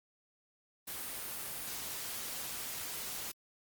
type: noise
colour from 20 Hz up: white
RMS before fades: -41 dBFS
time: 0.87-3.32 s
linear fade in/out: 10 ms
effects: Opus 32 kbps